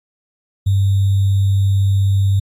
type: tone with sample-and-hold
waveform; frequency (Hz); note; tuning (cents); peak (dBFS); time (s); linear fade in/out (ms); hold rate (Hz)
sine; 98; G2; 0; -11; 0.66-2.4; 10; 3675
effects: AAC 64 kbps